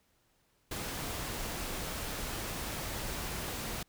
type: noise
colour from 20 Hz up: pink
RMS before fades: -38 dBFS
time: 0.71-3.83 s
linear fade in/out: 5 ms
effects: pink hiss -72 dBFS RMS until 3.88 s